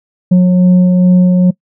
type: tone with frequency modulation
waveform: sine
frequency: 180.8 Hz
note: F#3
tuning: 40 cents flat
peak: -4 dBFS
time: 0.31-1.51 s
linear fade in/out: 10 ms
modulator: 364 Hz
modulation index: 0.33
effects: noise-tail reverb RT60 0.1 s tail -23 dB re dry